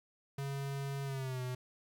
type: tone with pitch glide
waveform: square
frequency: 138.59 to 126.36 Hz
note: C#3 to B2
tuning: 0 to +40 cents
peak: -37 dBFS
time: 0.38-1.55 s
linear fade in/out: 5 ms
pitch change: -160 cents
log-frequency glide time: 1.04-1.42 s
effects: 11-bit